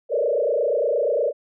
sine tone with frequency modulation, 525 Hz, C5, 6 cents sharp, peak -18 dBFS, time 0.09-1.33 s, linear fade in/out 50 ms, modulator 28.5 Hz, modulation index 2.9, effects none

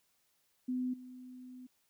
sine tone with level steps, 252.8 Hz, B3, 41 cents sharp, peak -32 / -47 dBFS, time 0.68-1.67 s, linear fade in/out 10 ms, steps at 0.93 s, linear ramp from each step 10 ms, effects white hiss -75 dBFS RMS until 1.89 s

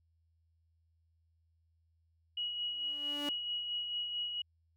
sine tone with tremolo, 2908 Hz, F#7, 31 cents flat, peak -33 dBFS, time 2.37-4.42 s, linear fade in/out 5 ms, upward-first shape sine, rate 4.5 Hz, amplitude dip 40%
sawtooth tone with exponential growth, 290 Hz, D4, 22 cents flat, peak -31 dBFS, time 2.69-3.29 s, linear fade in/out 2 ms, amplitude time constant 130 ms
effects added 82 Hz sine -70 dBFS peak until 4.76 s

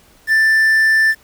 triangle tone with quantisation, 1770 Hz, A6, 10 cents sharp, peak -8 dBFS, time 0.27-1.15 s, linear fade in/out 50 ms, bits 6, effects pink hiss -50 dBFS RMS until 1.23 s

